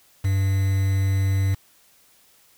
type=tone with quantisation; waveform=triangle; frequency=97.1 Hz; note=G2; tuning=16 cents flat; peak=-16 dBFS; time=0.24-1.55 s; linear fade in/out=10 ms; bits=6; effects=white hiss -57 dBFS RMS until 2.57 s